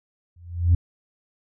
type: tone with exponential growth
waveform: sine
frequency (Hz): 86.3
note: F2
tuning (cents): -20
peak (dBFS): -9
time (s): 0.36-0.75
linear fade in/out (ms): 5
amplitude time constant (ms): 83
effects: tanh soft clip ceiling -10 dBFS